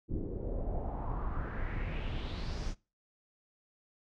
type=noise with low-pass filter sweep; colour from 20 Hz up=brown; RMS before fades=-36 dBFS; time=0.08-2.75 s; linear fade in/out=50 ms; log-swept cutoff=320 to 6200 Hz; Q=3.5; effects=noise-tail reverb RT60 0.3 s tail -21 dB re dry